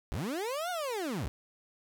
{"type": "linear two-way sweep", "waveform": "30% pulse", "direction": "up then down", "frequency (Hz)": [43.65, 740, 43.65], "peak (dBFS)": -30, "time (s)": [0.12, 1.28], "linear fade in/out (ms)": 0, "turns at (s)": 0.7, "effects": []}